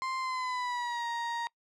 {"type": "tone with pitch glide", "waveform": "35% pulse", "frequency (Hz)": [1046.5, 937.7], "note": ["C6", "A#5"], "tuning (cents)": [0, 10], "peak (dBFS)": -30, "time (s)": [0.02, 1.47], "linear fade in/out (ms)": 0, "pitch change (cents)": -190, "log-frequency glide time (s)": [0.19, 1.07], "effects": ["noise-tail reverb RT60 0.1 s tail -24 dB re dry", "low-pass 5000 Hz 12 dB/octave"]}